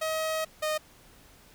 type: tone pair in turn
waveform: sawtooth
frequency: 634 / 617 Hz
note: D#5 / D#5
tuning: +32 / -15 cents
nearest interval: unison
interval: 47 cents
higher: first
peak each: -24 / -23 dBFS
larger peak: second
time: 0.01-0.45 / 0.62-0.78 s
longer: first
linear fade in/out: 10 ms
effects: pink hiss -56 dBFS RMS until 1.54 s